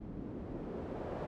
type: noise with low-pass filter sweep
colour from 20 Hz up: white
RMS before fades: -42 dBFS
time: 0-1.27 s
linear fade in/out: 20 ms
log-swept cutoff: 240 to 600 Hz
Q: 1.2
effects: none